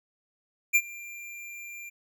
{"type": "tone with ADSR envelope", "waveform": "square", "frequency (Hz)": 2379, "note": "D7", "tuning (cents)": 22, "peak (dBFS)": -17, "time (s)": [0.73, 1.9], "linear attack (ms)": 25, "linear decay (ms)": 54, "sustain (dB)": -23, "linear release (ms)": 16, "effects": []}